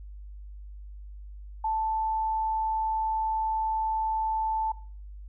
sine tone, 880 Hz, A5, in tune, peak -25 dBFS, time 1.64-4.72 s, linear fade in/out 5 ms, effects noise-tail reverb RT60 0.4 s tail -17 dB re dry + added 50 Hz sine -40 dBFS peak until 5.28 s

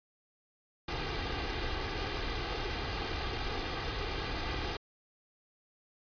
pink noise with comb filter, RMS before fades -35 dBFS, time 0.88-4.77 s, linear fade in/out 5 ms, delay 2.5 ms, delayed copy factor +0.55, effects resampled to 11025 Hz

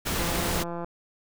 pink noise, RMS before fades -28 dBFS, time 0.05-0.64 s, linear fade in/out 20 ms
click train, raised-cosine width 1 ms, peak -21 dBFS, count 113, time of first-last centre 0.19-0.845 s, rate 171 Hz
effects none

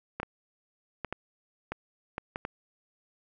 clicks, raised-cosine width 0.5 ms, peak -18 dBFS, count 8, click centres 0.2 / 0.231 / 1.047 / 1.126 / 1.72 / 2.181 / 2.359 / 2.451 s, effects none

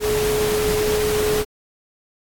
sine tone in noise, 424.4 Hz, G#4, 38 cents sharp, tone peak -18 dBFS, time 0-1.45 s, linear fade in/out 50 ms, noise pink, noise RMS -25 dBFS, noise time 0-1.45 s, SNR +4 dB, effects AAC 64 kbps

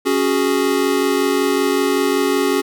square chord, C# suspended fourth, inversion none, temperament equal, 277.2 / 370 / 415.3 Hz, C#4 / F#4 / G#4, 0 / 0 / 0 cents, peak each -20 dBFS, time 0.05-2.62 s, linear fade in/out 20 ms, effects none

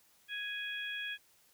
harmonic tone, 830.6 Hz, G#5, in tune, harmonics 2 / 3 / 4, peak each -40 / -42 / -42 dBFS, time 0.28-1.18 s, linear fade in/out 50 ms, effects white hiss -67 dBFS RMS until 1.53 s

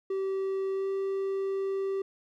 triangle tone with pitch glide, 385.9 to 389 Hz, G4 to G4, -27 to -13 cents, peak -26 dBFS, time 0.1-2.02 s, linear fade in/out 5 ms, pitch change +14 cents, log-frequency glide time 0.73-0.88 s, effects none

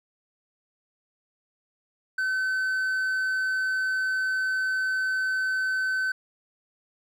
triangle tone, 1525 Hz, G6, 48 cents flat, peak -22 dBFS, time 2.18-6.12 s, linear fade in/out 5 ms, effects none

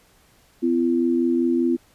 sine tone pair together, 254.2 / 339.3 Hz, C4 / F4, -50 / -50 cents, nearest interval perfect fourth, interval 500 cents, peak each -20 dBFS, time 0.62-1.77 s, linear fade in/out 20 ms, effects pink hiss -57 dBFS RMS until 1.94 s + resampled to 32000 Hz

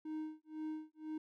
triangle tone with tremolo, 311.1 Hz, D#4, in tune, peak -36 dBFS, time 0.05-1.18 s, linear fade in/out 5 ms, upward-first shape sine, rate 2 Hz, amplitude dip 100%, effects none

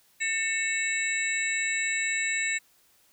sine tone cluster, 1804 / 2206 / 2674 / 3904 / 7650 Hz, A6 / C#7 / E7 / B7 / A#8, +43 / -9 / +24 / -21 / +44 cents, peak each -31 / -29 / -35 / -38 / -32 dBFS, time 0.2-2.59 s, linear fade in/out 20 ms, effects white hiss -63 dBFS RMS until 3.12 s

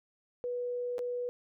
sine tone with dropouts, 489.5 Hz, B4, 15 cents flat, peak -32 dBFS, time 0.44-1.29 s, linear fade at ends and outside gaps 0 ms, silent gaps 0.982-0.991 s, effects none

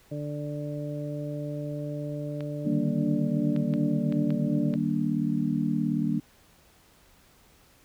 harmonic tone, 147.2 Hz, D3, 4 cents sharp, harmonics 1 / 2 / 3 / 4, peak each -33 / -36 / -43 / -37 dBFS, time 0.11-4.76 s, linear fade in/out 10 ms
clicks, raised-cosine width 0.3 ms, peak -26 dBFS, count 6, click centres 2.407 / 3.563 / 3.738 / 4.124 / 4.305 / 4.739 s
sine chord, Eb major seventh, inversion none, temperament just, 155.56 / 194.45 / 233.3 / 291.7 Hz, Eb3 / G3 / Bb3 / D4, 0 / -14 / +2 / -12 cents, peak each -30 / -30 / -28 / -30 dBFS, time 2.65-6.2 s, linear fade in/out 10 ms
effects pink hiss -59 dBFS RMS until 7.84 s

